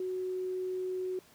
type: tone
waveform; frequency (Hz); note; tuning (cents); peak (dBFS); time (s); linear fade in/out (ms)
sine; 370; F#4; 0; -32; 0-1.19; 2
effects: pink hiss -60 dBFS RMS until 1.34 s + high-pass 100 Hz 12 dB/octave